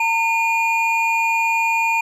triangle tone pair together, 909.5 / 2428 Hz, A#5 / D#7, -43 / -43 cents, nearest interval octave + perfect fourth, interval 1700 cents, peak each -17 dBFS, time 0-2.01 s, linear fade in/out 5 ms, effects none

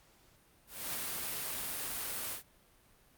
white noise with ADSR envelope, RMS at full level -36 dBFS, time 0.67-2.43 s, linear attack 270 ms, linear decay 7 ms, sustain -2 dB, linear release 110 ms, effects pink hiss -65 dBFS RMS until 3.17 s + Opus 48 kbps

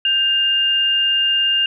sine tone pair together, 1570.8 / 2811 Hz, G6 / F7, +3 / +11 cents, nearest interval minor seventh, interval 1008 cents, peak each -25 / -14 dBFS, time 0.05-1.66 s, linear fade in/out 2 ms, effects none

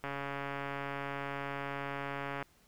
click train, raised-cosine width 0.5 ms, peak -23 dBFS, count 335, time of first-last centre 0.04-2.426 s, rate 140 Hz, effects pink hiss -66 dBFS RMS until 2.67 s

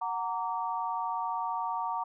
sine chord, Gb augmented, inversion none, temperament just, 740 / 925 / 1156.2 Hz, Gb5 / Bb5 / D6, 0 / -14 / -27 cents, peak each -36 / -32 / -36 dBFS, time 0.01-2.04 s, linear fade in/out 10 ms, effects none

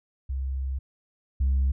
sine tone pair in turn, 66.5 / 66.88 Hz, C2 / C2, +29 / +39 cents, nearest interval unison, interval 10 cents, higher second, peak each -26 / -18 dBFS, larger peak second, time 0.29-0.79 / 1.4-1.72 s, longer first, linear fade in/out 10 ms, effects tanh soft clip ceiling -18 dBFS

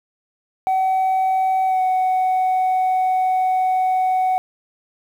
sine tone with pitch glide, 757 to 745.7 Hz, F#5 to F#5, +39 to +13 cents, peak -13 dBFS, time 0.67-4.38 s, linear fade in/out 0 ms, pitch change -26 cents, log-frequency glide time 1.66-1.81 s, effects tanh soft clip ceiling -14 dBFS + 8-bit

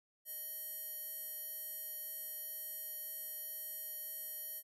square tone with band-pass filter, 623 Hz, D#5, 2 cents sharp, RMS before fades -45 dBFS, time 0.25-4.63 s, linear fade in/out 50 ms, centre 12000 Hz, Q 7.5, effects none

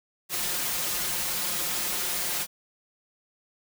white noise with comb filter, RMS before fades -29 dBFS, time 0.29-2.47 s, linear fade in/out 50 ms, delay 5.6 ms, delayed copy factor +0.9, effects none

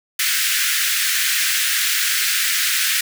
pink high-pass noise, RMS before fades -19 dBFS, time 0.19-3.01 s, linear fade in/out 5 ms, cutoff 1500 Hz, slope 48 dB/octave, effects none

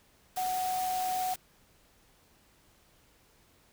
sine tone in noise, 740 Hz, F#5, in tune, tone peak -29 dBFS, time 0.37-1.34 s, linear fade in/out 5 ms, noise white, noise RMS -40 dBFS, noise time 0.36-1.36 s, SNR +8 dB, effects pink hiss -64 dBFS RMS until 3.72 s

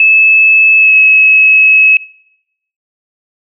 sine tone with pitch glide, 2606 to 2575 Hz, E7 to E7, -20 to -41 cents, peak -3 dBFS, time 0-1.97 s, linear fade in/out 2 ms, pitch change -21 cents, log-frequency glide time 0.78-0.94 s, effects noise-tail reverb RT60 0.8 s tail -22 dB re dry

